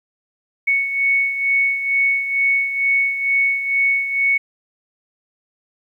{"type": "beating tone pair", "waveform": "sine", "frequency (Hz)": [2217, 2219.2], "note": ["C#7", "C#7"], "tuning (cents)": [0, 1], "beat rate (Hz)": 2.2, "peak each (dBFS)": [-16, -23], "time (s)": [0.67, 4.38], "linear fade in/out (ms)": 10, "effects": ["9-bit"]}